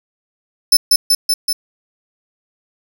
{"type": "tone with echo", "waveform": "sawtooth", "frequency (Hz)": 5274, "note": "E8", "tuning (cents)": 0, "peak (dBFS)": -3, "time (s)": [0.72, 0.77], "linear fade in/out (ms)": 5, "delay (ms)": 190, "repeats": 4, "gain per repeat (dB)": -2, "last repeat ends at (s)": 1.53, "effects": ["7-bit"]}